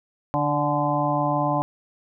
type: harmonic tone with a mistuned harmonic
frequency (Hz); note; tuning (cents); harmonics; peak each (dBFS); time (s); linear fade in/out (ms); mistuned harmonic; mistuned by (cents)
146.83; D3; 0; 1 / 2 / 4 / 5 / 6 / 7; -27 / -27 / -27 / -27 / -27 / -27; 0.34-1.62; 0; 6; -43
effects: none